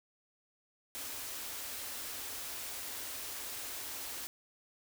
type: band-stop noise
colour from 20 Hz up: white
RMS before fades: -42 dBFS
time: 0.95-4.27 s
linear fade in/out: 0 ms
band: 120 to 220 Hz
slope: 96 dB/octave
effects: none